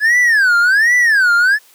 triangle tone with vibrato, 1661 Hz, G#6, in tune, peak -7 dBFS, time 0-1.59 s, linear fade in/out 50 ms, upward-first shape sine, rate 1.3 Hz, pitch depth 300 cents each way, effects white hiss -48 dBFS RMS until 1.74 s + high-pass 400 Hz 12 dB/octave

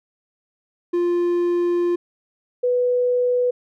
triangle / sine tone pair in turn, 349.2 / 493.8 Hz, F4 / B4, 0 / 0 cents, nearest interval tritone, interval 600 cents, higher second, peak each -15 / -16 dBFS, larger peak first, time 0.93-1.96 / 2.63-3.51 s, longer first, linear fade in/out 10 ms, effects none

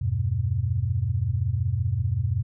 sine chord, E minor, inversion none, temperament equal, 82.41 / 98 / 123.47 Hz, E2 / G2 / B2, 0 / 0 / 0 cents, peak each -29 / -25 / -26 dBFS, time 0.01-2.43 s, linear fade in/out 10 ms, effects none

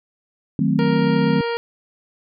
sine chord, D# diminished seventh, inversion none, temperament equal, 155.56 / 185 / 220 / 261.6 Hz, D#3 / F#3 / A3 / C4, 0 / 0 / 0 / 0 cents, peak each -21 dBFS, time 0.59-1.41 s, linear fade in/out 2 ms
harmonic tone, 468 Hz, A#4, 7 cents sharp, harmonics 1 / 2 / 3 / 4 / 5 / 6 / 7 / 9 / 10, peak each -22 / -28 / -32 / -34 / -36 / -38 / -39 / -41 / -42 dBFS, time 0.79-1.57 s, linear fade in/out 0 ms
effects none

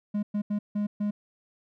triangle tone bursts at uneven times, 206.9 Hz, G#3, 6 cents flat, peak -23 dBFS, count 5, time 0.14-0.23 / 0.34-0.42 / 0.5-0.59 / 0.75-0.87 / 1-1.11 s, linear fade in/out 10 ms, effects none

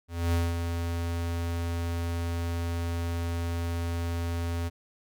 square tone with ADSR envelope, 84.9 Hz, F2, 48 cents flat, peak -23 dBFS, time 0.08-4.7 s, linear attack 250 ms, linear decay 210 ms, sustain -6 dB, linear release 28 ms, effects none

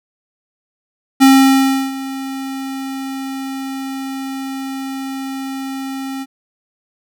square tone with ADSR envelope, 268.5 Hz, C4, 45 cents sharp, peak -5 dBFS, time 1.2-6.26 s, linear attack 25 ms, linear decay 690 ms, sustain -18 dB, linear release 41 ms, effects none

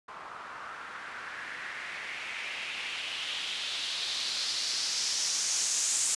blue noise with low-pass filter sweep, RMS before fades -34 dBFS, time 0.08-6.15 s, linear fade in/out 5 ms, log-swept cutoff 1100 to 7600 Hz, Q 2.8, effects resampled to 24000 Hz

